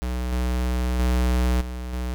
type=tone with level steps; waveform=square; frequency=61.9 Hz; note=B1; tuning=5 cents sharp; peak=-25 / -22 / -19 / -30 / -26 dBFS; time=0.02-2.14 s; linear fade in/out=0 ms; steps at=0.32 / 0.99 / 1.61 / 1.93 s; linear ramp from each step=2 ms; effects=none